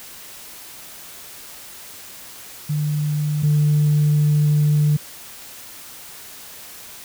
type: tone pair in turn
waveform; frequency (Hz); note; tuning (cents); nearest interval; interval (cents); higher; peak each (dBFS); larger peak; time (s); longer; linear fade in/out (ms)
sine; 150 / 148.88; D3 / D3; +37 / +24; unison; 13; first; -18 / -12; second; 2.69-3.43 / 3.43-4.97; second; 10
effects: tanh soft clip ceiling -10 dBFS + white hiss -39 dBFS RMS until 7.04 s